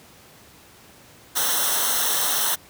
white noise with comb filter, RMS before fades -22 dBFS, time 1.35-2.56 s, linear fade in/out 20 ms, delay 0.42 ms, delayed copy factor -0.8, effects pink hiss -49 dBFS RMS until 2.69 s + high-pass 80 Hz 12 dB/octave

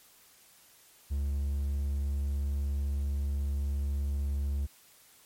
triangle tone, 70.3 Hz, C#2, 25 cents sharp, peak -26 dBFS, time 1.1-4.67 s, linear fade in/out 20 ms, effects white hiss -59 dBFS RMS until 5.25 s + MP3 64 kbps

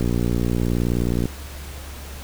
click train, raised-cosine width 3 ms, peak -9 dBFS, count 75, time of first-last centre 0.01-1.256 s, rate 59.4 Hz, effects added 70 Hz sine -34 dBFS peak until 2.23 s + pink hiss -39 dBFS RMS until 2.23 s

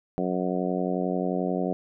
harmonic tone, 91.3 Hz, F#2, 23 cents flat, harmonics 2 / 3 / 4 / 5 / 6 / 7 / 8, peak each -29 / -31 / -32 / -33 / -34 / -34 / -35 dBFS, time 0.18-1.73 s, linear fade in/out 0 ms, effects none

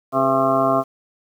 harmonic tone with a mistuned harmonic, 134 Hz, C3, 42 cents sharp, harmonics 1 / 2 / 3 / 4 / 5 / 6 / 8 / 9 / 10, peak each -30 / -23 / -26 / -30 / -18 / -29 / -22 / -24 / -29 dBFS, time 0.12-0.84 s, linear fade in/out 50 ms, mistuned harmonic 4, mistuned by -110 cents, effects 8-bit

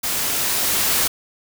white noise with level ramp, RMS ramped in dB -23 to -18 dBFS, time 0.03-1.08 s, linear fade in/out 10 ms, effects none

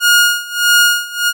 sawtooth tone with tremolo, 1431 Hz, F6, 42 cents sharp, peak -3 dBFS, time 0-1.33 s, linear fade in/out 50 ms, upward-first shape sine, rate 1.6 Hz, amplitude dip 90%, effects none

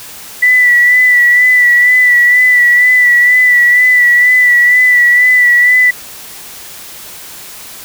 sine tone with vibrato, 1970 Hz, B6, 5 cents flat, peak -4 dBFS, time 0.42-5.91 s, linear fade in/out 10 ms, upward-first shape sine, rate 2.1 Hz, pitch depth 31 cents each way, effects white hiss -30 dBFS RMS until 7.84 s

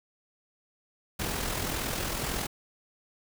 pink noise with amplitude modulation, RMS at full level -30 dBFS, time 1.19-2.47 s, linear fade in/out 10 ms, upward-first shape sine, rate 41.9 Hz, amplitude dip 45%, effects none

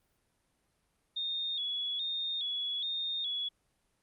sine tone with vibrato, 3520 Hz, A7, in tune, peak -32 dBFS, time 1.16-3.49 s, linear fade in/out 10 ms, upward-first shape square, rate 1.2 Hz, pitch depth 70 cents each way, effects pink hiss -75 dBFS RMS until 4.02 s + Opus 32 kbps

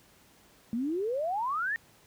sine exponential sweep, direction up, 220 to 1864.7 Hz, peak -28 dBFS, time 0.73-1.76 s, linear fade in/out 0 ms, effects pink hiss -60 dBFS RMS until 2.06 s + high-pass 60 Hz 12 dB/octave

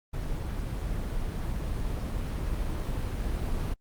brown noise with level ramp, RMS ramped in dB -32 to -29 dBFS, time 0.13-3.74 s, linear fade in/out 10 ms, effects Opus 24 kbps

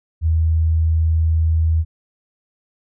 sine tone, 80.6 Hz, E2, 38 cents flat, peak -13 dBFS, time 0.21-1.85 s, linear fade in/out 50 ms, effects none

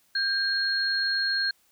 sine tone pair together, 1594 / 4268 Hz, G6 / C8, +28 / +34 cents, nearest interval octave + perfect fourth, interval 1706 cents, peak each -26 dBFS, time 0.15-1.51 s, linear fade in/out 5 ms, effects white hiss -65 dBFS RMS until 1.71 s

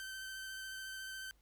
sawtooth tone with vibrato, 1544 Hz, G6, 27 cents flat, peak -40 dBFS, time 0-1.31 s, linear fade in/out 0 ms, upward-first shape square, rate 14 Hz, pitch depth 9 cents each way, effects added 50 Hz sine -66 dBFS peak until 1.41 s + pink hiss -75 dBFS RMS until 1.41 s

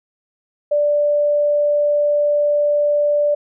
sine tone, 587 Hz, D5, 1 cent flat, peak -13 dBFS, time 0.71-3.35 s, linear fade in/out 10 ms, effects none

